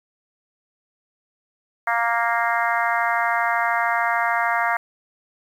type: harmonic tone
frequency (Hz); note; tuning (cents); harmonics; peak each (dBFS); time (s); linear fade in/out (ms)
233.1; A#3; 0; 3 / 4 / 5 / 6 / 7 / 8 / 9; -24 / -25 / -26 / -27 / -27 / -28 / -29; 1.87-4.77; 5
effects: 8-bit

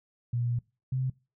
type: tone pair in turn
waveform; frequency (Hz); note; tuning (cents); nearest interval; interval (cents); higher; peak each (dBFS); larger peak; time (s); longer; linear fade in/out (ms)
sine; 120 / 130.05; B2 / C3; -49 / -10; minor second; 139; second; -26; neither; 0.33-0.59 / 0.92-1.1; first; 5
effects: noise-tail reverb RT60 0.3 s tail -23 dB re dry

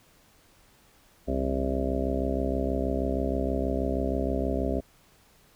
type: harmonic tone with a mistuned harmonic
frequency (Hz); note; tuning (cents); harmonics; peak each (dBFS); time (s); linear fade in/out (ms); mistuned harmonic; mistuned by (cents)
66.3; C2; +23; 1 / 2 / 3 / 4 / 5 / 6 / 7 / 8 / 9 / 10; -30 / -42 / -35 / -31 / -42 / -33 / -42 / -36 / -35 / -35; 1.27-4.81; 20; 2; +130
effects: pink hiss -60 dBFS RMS until 5.55 s

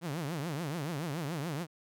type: tone with vibrato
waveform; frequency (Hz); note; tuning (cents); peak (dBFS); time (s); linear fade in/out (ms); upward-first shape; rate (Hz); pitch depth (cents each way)
sawtooth; 155.56; D#3; 0; -30; 0.01-1.67; 50; triangle; 7; 280
effects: none

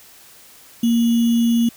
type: tone with sample-and-hold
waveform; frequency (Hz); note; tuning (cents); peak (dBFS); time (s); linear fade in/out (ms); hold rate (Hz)
sine; 233.1; A#3; 0; -13; 0.83-1.69; 5; 3150
effects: white hiss -46 dBFS RMS until 1.76 s

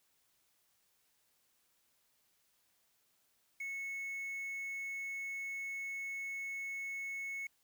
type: tone with quantisation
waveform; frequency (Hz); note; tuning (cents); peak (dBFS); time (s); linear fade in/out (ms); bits
triangle; 2200; C#7; -14; -37; 3.6-7.47; 5; 10
effects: white hiss -75 dBFS RMS until 7.63 s

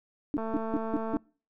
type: tone bursts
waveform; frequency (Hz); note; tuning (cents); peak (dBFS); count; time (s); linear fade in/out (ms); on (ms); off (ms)
sine; 293.7; D4; 0; -24; 5; 0.34-1.165; 0; 29; 170
type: click train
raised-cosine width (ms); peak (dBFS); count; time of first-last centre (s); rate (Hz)
1; -22; 177; 0.38-1.169; 223
effects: noise-tail reverb RT60 0.4 s tail -26 dB re dry

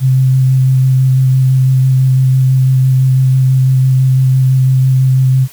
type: tone with vibrato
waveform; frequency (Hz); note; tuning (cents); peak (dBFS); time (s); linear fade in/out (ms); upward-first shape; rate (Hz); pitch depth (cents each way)
sine; 130.81; C3; 0; -6; 0-5.48; 50; square; 6; 10
effects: white hiss -38 dBFS RMS until 5.52 s

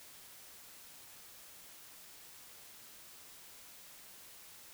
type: silence
effects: white hiss -55 dBFS RMS until 4.73 s

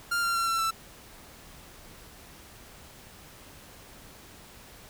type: tone with pitch steps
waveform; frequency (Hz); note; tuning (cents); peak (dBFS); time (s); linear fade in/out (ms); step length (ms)
45% pulse; 1396.9 / 1380.1 / 1363.4 / 1347 / 1330.7; F6 / F6 / F6 / E6 / E6; 0 / -21 / -42 / +37 / +16; -25; 0.11-0.71; 10; 120
effects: pink hiss -50 dBFS RMS until 4.89 s

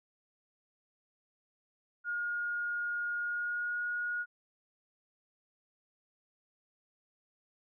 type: tone with pitch glide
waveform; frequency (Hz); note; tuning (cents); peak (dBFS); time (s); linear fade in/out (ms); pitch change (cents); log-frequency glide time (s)
sine; 1428 to 1443.8; F6 to F#6; +38 to -43; -32; 2.04-4.26; 50; +19; 3.19-3.82
effects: none

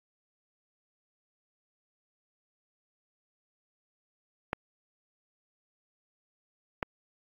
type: clicks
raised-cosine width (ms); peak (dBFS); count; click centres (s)
0.5; -14; 2; 4.531 / 6.828
effects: AAC 48 kbps

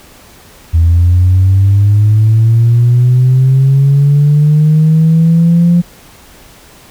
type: linear sweep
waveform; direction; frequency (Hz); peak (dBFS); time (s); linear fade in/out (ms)
sine; up; 81.3 to 174.61; -3; 0.73-5.82; 20
effects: tanh soft clip ceiling -1 dBFS + pink hiss -39 dBFS RMS until 6.9 s

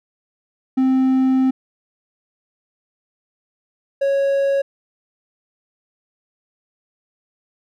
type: tone pair in turn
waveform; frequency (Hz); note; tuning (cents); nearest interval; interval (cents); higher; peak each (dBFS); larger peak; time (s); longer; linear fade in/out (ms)
triangle; 261.6 / 552.7; C4 / C#5; 0 / -5; octave + minor second; 1295; second; -11 / -13; first; 0.77-1.51 / 4.01-4.62; first; 10
effects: none

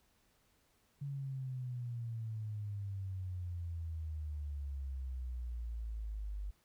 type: exponential sweep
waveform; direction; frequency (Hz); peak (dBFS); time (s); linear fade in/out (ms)
sine; down; 142.4 to 49; -38; 1.01-6.51; 10
effects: pink hiss -73 dBFS RMS until 6.64 s

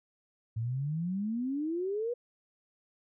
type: exponential sweep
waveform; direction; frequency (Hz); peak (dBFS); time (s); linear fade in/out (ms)
sine; up; 108.5 to 494; -30; 0.56-2.14; 10
effects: none

